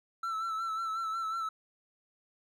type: tone with vibrato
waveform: triangle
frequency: 1328 Hz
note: E6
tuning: 12 cents sharp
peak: -30 dBFS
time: 0.23-1.49 s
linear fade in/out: 5 ms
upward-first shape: sine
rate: 5.5 Hz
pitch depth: 39 cents each way
effects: none